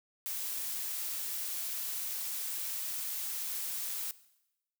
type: noise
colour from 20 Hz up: blue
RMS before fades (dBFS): -37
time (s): 0.26-4.11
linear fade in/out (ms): 0
effects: noise-tail reverb RT60 0.9 s tail -18 dB re dry